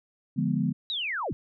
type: chord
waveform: sine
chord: D diminished seventh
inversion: none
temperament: equal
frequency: 146.83 / 174.61 / 207.7 / 246.9 Hz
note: D3 / F3 / Ab3 / Cb4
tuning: 0 / 0 / 0 / 0 cents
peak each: -29 dBFS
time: 0.36-0.73 s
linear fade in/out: 20 ms
type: linear sweep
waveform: sine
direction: down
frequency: 3951 to 65.41 Hz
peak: -28 dBFS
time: 0.9-1.33 s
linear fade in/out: 0 ms
effects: none